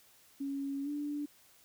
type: tone with pitch glide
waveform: sine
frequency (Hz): 277.2 to 292.2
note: C#4 to D4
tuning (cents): 0 to -9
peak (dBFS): -34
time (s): 0.4-1.26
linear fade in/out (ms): 10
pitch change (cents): +91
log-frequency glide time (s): 0.83-0.89
effects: white hiss -63 dBFS RMS until 1.64 s